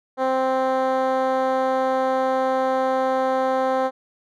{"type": "tone with band-pass filter", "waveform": "10% pulse", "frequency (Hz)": 261.6, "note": "C4", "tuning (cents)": 0, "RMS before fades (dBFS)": -21, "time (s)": [0.17, 3.91], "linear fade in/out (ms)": 50, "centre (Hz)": 580, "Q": 1.4, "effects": []}